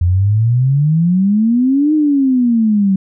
sine exponential two-way sweep, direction up then down, 85 to 311.1 to 188.8 Hz, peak -9 dBFS, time 0.01-2.96 s, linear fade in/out 5 ms, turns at 1.94 s, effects none

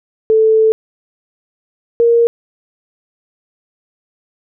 sine tone pair in turn, 440 / 467.5 Hz, A4 / A#4, 0 / +5 cents, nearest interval minor second, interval 105 cents, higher second, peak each -7 dBFS, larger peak neither, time 0.3-0.72 / 2-2.27 s, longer first, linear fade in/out 0 ms, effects none

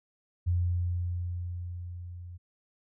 sine tone with level ramp, 88 Hz, F2, 14 cents sharp, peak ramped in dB -23 to -41 dBFS, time 0.46-2.38 s, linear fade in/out 20 ms, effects none

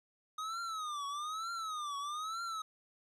square tone with vibrato, 1244.5 Hz, D#6, in tune, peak -38 dBFS, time 0.38-2.62 s, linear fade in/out 5 ms, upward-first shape triangle, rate 1.1 Hz, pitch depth 190 cents each way, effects low-pass 8000 Hz 12 dB/octave + 13-bit

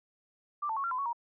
sine tone with pitch steps, 1178 / 886 / 1105 / 1373 / 1014 / 1114 / 943 Hz, D6 / A5 / C#6 / F6 / B5 / C#6 / A#5, +5 / +12 / -6 / -30 / +45 / +8 / +20 cents, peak -30 dBFS, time 0.62-1.131 s, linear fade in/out 10 ms, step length 73 ms, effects none

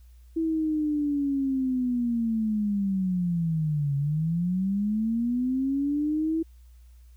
sine linear two-way sweep, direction down then up, 328 to 138.59 to 328 Hz, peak -23 dBFS, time 0.36-6.43 s, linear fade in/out 10 ms, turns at 3.96 s, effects added 60 Hz sine -48 dBFS peak until 7.16 s + white hiss -68 dBFS RMS until 7.16 s

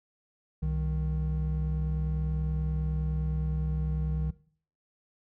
triangle tone pair together, 65.41 / 155.85 Hz, C2 / D#3, 0 / +3 cents, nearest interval octave + minor third, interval 1503 cents, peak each -28 dBFS, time 0.62-4.31 s, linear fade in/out 10 ms, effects noise-tail reverb RT60 0.5 s tail -18 dB re dry

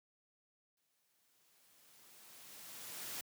white noise with exponential growth, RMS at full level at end -43 dBFS, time 0.77-3.21 s, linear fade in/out 2 ms, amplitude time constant 530 ms, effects high-pass 100 Hz 12 dB/octave

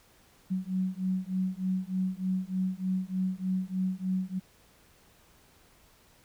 sine beating tone pair, 185 / 188.3 Hz, F#3 / F#3, 0 / +31 cents, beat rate 3.3 Hz, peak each -31 dBFS, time 0.5-4.4 s, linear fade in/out 20 ms, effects pink hiss -61 dBFS RMS until 6.24 s

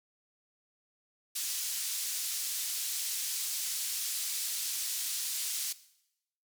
pink band-pass noise, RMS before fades -35 dBFS, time 1.35-5.73 s, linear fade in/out 10 ms, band 5100 to 15000 Hz, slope 12 dB/octave, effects noise-tail reverb RT60 0.8 s tail -17 dB re dry

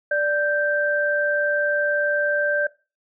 sine tone pair together, 587 / 1567.1 Hz, D5 / G6, -1 / -1 cents, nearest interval octave + perfect fourth, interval 1700 cents, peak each -21 dBFS, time 0.11-2.67 s, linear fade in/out 5 ms, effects noise-tail reverb RT60 0.3 s tail -20 dB re dry

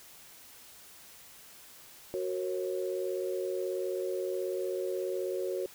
sine chord, F# major, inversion none, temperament equal with one note detuned, 370 / 466.2 / 544.8 Hz, F#4 / A#4 / C#5, 0 / 0 / -30 cents, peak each -33 / -38 / -36 dBFS, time 2.14-5.66 s, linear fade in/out 0 ms, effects white hiss -53 dBFS RMS until 5.74 s

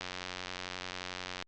click train, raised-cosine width 0.2 ms, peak -20 dBFS, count 130, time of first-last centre 0.01-1.424 s, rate 91.2 Hz, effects low-pass 6000 Hz 12 dB/octave + Opus 48 kbps

